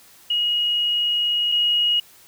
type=tone pair in turn; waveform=sine; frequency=2889 / 2889 Hz; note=F#7 / F#7; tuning=-42 / -42 cents; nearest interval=unison; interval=0 cents; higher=neither; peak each=-18 / -16 dBFS; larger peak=second; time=0.3-1.52 / 1.52-2 s; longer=first; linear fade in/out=5 ms; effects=white hiss -50 dBFS RMS until 2.27 s